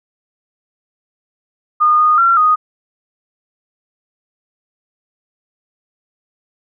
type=tone with pitch steps; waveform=sine; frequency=1222 / 1231 / 1365 / 1242 Hz; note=D#6 / D#6 / F6 / D#6; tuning=-32 / -19 / -40 / -3 cents; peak=-8 dBFS; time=1.8-2.56 s; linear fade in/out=20 ms; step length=190 ms; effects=none